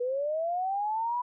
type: linear sweep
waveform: sine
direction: up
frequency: 480 to 991 Hz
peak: -27 dBFS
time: 0-1.22 s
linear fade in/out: 10 ms
effects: none